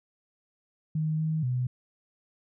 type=tone with pitch steps; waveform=sine; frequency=156.1 / 157.8 / 125.6 Hz; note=D#3 / D#3 / B2; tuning=+6 / +25 / +30 cents; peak=-25 dBFS; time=0.95-1.67 s; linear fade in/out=5 ms; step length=240 ms; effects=none